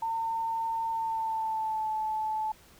sine tone with pitch glide, 906 to 868.6 Hz, A#5 to A5, -50 to -23 cents, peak -28 dBFS, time 0.02-2.52 s, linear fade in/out 5 ms, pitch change -73 cents, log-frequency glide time 0.9-1.89 s, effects pink hiss -57 dBFS RMS until 2.79 s

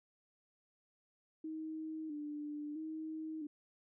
sine tone with vibrato, 305.7 Hz, D#4, 30 cents flat, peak -40 dBFS, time 1.44-3.47 s, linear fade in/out 5 ms, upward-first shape square, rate 0.76 Hz, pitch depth 54 cents each way, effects none

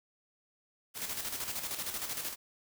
white noise with tremolo, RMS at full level -36 dBFS, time 0.94-2.36 s, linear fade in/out 50 ms, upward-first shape square, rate 13 Hz, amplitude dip 50%, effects none

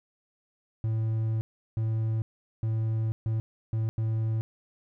triangle tone bursts at uneven times, 111.1 Hz, A2, 17 cents sharp, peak -23 dBFS, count 6, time 0.84-1.41 / 1.77-2.22 / 2.63-3.12 / 3.26-3.4 / 3.73-3.89 / 3.98-4.41 s, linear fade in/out 0 ms, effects none

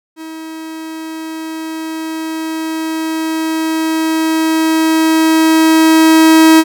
45% pulse tone with level ramp, 320 Hz, D#4, 49 cents sharp, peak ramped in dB -26 to -3 dBFS, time 0.16-6.64 s, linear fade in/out 50 ms, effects none

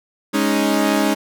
sawtooth chord, Ab suspended fourth, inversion none, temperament equal, 207.7 / 277.2 / 311.1 Hz, Ab3 / Db4 / Eb4, 0 / 0 / 0 cents, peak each -16 dBFS, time 0.33-1.15 s, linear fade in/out 20 ms, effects none

